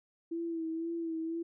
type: tone with vibrato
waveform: sine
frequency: 329.6 Hz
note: E4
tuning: in tune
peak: -33 dBFS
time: 0.31-1.43 s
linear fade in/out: 10 ms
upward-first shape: sine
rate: 2 Hz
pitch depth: 38 cents each way
effects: none